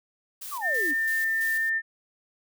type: noise with tremolo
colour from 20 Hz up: blue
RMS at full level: -38 dBFS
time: 0.41-1.7 s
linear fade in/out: 10 ms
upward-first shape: square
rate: 3 Hz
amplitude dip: 60%
type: exponential sweep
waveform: sine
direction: down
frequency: 1244.5 to 261.6 Hz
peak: -31 dBFS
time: 0.51-0.94 s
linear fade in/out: 20 ms
type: tone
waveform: sine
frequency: 1799 Hz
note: A6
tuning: 38 cents sharp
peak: -23 dBFS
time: 0.61-1.82 s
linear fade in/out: 50 ms
effects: none